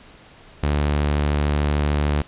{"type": "tone", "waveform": "sawtooth", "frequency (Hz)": 73.42, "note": "D2", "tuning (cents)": 0, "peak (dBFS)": -14, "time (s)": [0.63, 2.22], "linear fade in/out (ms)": 5, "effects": ["pink hiss -47 dBFS RMS until 2.27 s", "resampled to 8000 Hz"]}